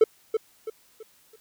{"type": "tone with echo", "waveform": "triangle", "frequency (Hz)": 440, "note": "A4", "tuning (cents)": 0, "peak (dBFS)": -9, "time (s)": [0.01, 0.04], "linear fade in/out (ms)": 5, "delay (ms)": 330, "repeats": 4, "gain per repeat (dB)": -9, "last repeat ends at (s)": 1.36, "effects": ["tanh soft clip ceiling -5 dBFS", "white hiss -60 dBFS RMS until 1.4 s"]}